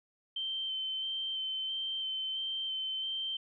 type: tone with vibrato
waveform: sine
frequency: 3105 Hz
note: G7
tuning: 17 cents flat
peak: -33 dBFS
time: 0.36-3.37 s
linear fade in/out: 5 ms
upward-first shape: square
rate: 1.5 Hz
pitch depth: 13 cents each way
effects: none